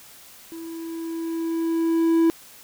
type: tone with level ramp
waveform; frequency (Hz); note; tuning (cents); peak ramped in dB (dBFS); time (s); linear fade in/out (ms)
triangle; 329.6; E4; 0; -32 to -12; 0.52-2.3; 0
effects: white hiss -47 dBFS RMS until 2.63 s